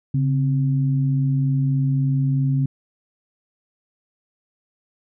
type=tone pair together; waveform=sine; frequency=138.59 / 261.9 Hz; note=C#3 / C4; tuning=0 / +2 cents; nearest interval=major seventh; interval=1102 cents; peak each=-17 / -26 dBFS; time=0.14-2.66 s; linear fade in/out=5 ms; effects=none